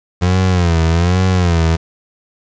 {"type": "tone with vibrato", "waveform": "30% pulse", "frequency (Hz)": 87.31, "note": "F2", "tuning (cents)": 0, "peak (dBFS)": -8, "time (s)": [0.21, 1.77], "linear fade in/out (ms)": 20, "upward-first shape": "sine", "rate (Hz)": 1.2, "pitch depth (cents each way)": 120, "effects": ["resampled to 16000 Hz", "7-bit"]}